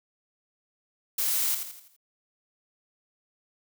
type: noise with echo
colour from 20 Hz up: blue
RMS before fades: -27 dBFS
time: 1.18-1.55 s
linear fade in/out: 5 ms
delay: 83 ms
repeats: 5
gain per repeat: -7 dB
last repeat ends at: 1.965 s
effects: none